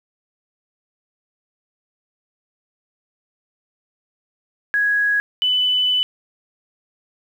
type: tone pair in turn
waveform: sine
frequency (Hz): 1663 / 2996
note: G#6 / F#7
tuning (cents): +2 / +21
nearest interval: minor seventh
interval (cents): 1019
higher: second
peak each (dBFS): -15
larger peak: neither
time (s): 4.74-5.2 / 5.42-6.03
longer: second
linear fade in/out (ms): 0
effects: 8-bit